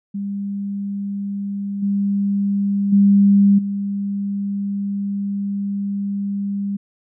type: tone with level steps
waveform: sine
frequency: 200 Hz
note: G3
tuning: 35 cents sharp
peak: -22 / -16 / -9 / -20 dBFS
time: 0.14-6.77 s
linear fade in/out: 10 ms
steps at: 1.82 / 2.92 / 3.58 s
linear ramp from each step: 10 ms
effects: none